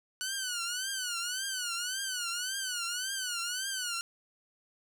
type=tone with vibrato; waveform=10% pulse; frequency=1480 Hz; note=F#6; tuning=in tune; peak=-24 dBFS; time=0.21-4.01 s; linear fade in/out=0 ms; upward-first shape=triangle; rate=1.8 Hz; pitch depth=150 cents each way; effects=none